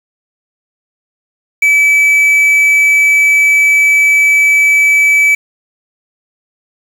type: tone with quantisation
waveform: triangle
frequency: 2300 Hz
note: D7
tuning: 37 cents flat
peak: -4 dBFS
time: 1.62-5.35 s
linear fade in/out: 5 ms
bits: 5
effects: none